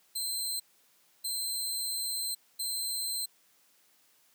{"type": "tone bursts at uneven times", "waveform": "15% pulse", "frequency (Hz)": 4112, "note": "C8", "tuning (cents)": -31, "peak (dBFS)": -25, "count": 3, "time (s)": [[0.15, 0.6], [1.24, 2.35], [2.59, 3.26]], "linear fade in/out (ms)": 10, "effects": ["white hiss -66 dBFS RMS until 4.34 s", "high-pass 150 Hz 12 dB/octave"]}